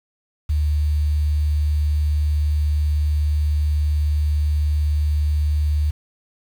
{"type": "tone with quantisation", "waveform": "sine", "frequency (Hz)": 74.7, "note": "D2", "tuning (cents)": 30, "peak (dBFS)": -16, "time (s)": [0.49, 5.91], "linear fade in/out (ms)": 10, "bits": 7, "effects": []}